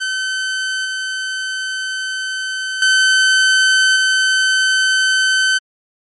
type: tone with level steps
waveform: sawtooth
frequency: 1531 Hz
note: G6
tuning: 41 cents flat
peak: -14 / -16 / -6 / -8 dBFS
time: 0-5.59 s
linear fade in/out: 20 ms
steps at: 0.85 / 2.82 / 3.96 s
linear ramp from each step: 2 ms
effects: low-pass 8000 Hz 12 dB/octave + MP3 48 kbps